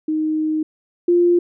sine tone pair in turn, 311.1 / 349.2 Hz, D#4 / F4, 0 / 0 cents, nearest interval major second, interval 200 cents, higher second, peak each -17 / -11 dBFS, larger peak second, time 0.08-0.63 / 1.08-1.39 s, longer first, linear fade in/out 5 ms, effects none

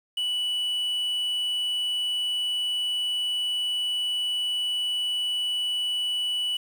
triangle tone with quantisation, 2960 Hz, F#7, in tune, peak -23 dBFS, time 0.17-6.57 s, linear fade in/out 5 ms, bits 8, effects none

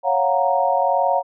sine chord, Gb major seventh, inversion second, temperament equal, 554.4 / 698.5 / 740 / 932.3 Hz, Db5 / F5 / Gb5 / Bb5, 0 / 0 / 0 / 0 cents, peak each -21 dBFS, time 0.03-1.23 s, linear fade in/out 50 ms, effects none

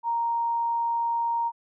sine tone, 932.3 Hz, A#5, in tune, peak -23 dBFS, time 0.03-1.52 s, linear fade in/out 50 ms, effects none

